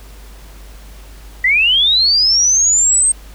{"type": "linear sweep", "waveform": "sine", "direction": "up", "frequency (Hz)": [1932, 8470], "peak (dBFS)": -9, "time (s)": [1.44, 3.12], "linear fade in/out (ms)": 5, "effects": ["added 50 Hz sine -34 dBFS peak until 3.34 s", "pink hiss -43 dBFS RMS until 3.34 s"]}